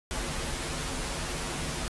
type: noise with comb filter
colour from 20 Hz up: pink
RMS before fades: -33 dBFS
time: 0.11-1.88 s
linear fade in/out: 0 ms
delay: 10 ms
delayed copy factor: -0.75
effects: resampled to 24000 Hz